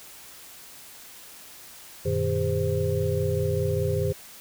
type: tone cluster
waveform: sine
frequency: 92.3 / 117.2 / 152.7 / 403.9 / 516 Hz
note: F#2 / A#2 / D#3 / G#4 / C5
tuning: -4 / +10 / -32 / -48 / -24 cents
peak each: -28 / -31 / -29 / -28 / -29 dBFS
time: 2.05-4.13 s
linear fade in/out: 10 ms
effects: white hiss -46 dBFS RMS until 4.4 s